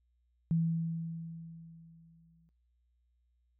sine tone with exponential decay, 164.81 Hz, E3, in tune, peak -25 dBFS, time 0.51-2.49 s, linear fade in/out 0 ms, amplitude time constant 430 ms, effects noise-tail reverb RT60 0.6 s tail -23 dB re dry + added 60 Hz sine -70 dBFS peak until 3.59 s

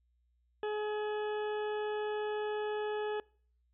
harmonic tone, 422.9 Hz, G#4, 31 cents sharp, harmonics 1 / 2 / 3 / 4 / 6 / 7 / 8, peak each -33 / -41 / -49 / -46 / -54 / -54 / -55 dBFS, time 0.63-3.2 s, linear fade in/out 2 ms, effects noise-tail reverb RT60 0.5 s tail -25 dB re dry + added 60 Hz sine -70 dBFS peak until 3.73 s

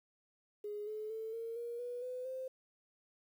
sine tone with pitch steps, 416.1 / 429.5 / 443.4 / 457.7 / 472.5 / 487.7 / 503.5 / 519.7 Hz, G#4 / A4 / A4 / A#4 / A#4 / B4 / B4 / C5, +3 / -42 / +13 / -32 / +23 / -22 / +33 / -12 cents, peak -39 dBFS, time 0.64-2.48 s, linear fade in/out 5 ms, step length 230 ms, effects 11-bit

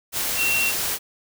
sine tone in noise, 2728 Hz, F7, 41 cents flat, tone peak -20 dBFS, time 0.36-0.73 s, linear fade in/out 50 ms, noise white, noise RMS -25 dBFS, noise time 0.12-0.99 s, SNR +2 dB, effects none

